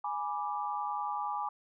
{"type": "chord", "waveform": "sine", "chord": "G# diminished", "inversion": "none", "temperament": "equal with one note detuned", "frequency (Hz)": [830.6, 980.9, 1174.7], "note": ["G#5", "B5", "D6"], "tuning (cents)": [0, -12, 0], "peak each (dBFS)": [-35, -38, -37], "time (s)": [0.04, 1.49], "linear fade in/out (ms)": 5, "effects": []}